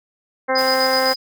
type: harmonic tone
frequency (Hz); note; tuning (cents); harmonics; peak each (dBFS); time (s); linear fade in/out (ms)
261.6; C4; 0; 1 / 2 / 3 / 4 / 5 / 6 / 7 / 8; -29 / -19 / -23 / -25 / -29 / -26 / -30 / -29; 0.48-1.14; 20
type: tone with tremolo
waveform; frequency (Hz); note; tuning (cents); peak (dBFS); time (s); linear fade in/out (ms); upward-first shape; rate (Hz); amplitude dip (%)
sine; 4978; D#8; 0; -18; 0.55-1.16; 10; square; 7.9; 55
type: noise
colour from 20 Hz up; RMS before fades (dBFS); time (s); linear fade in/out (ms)
white; -33; 0.57-1.15; 20
effects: none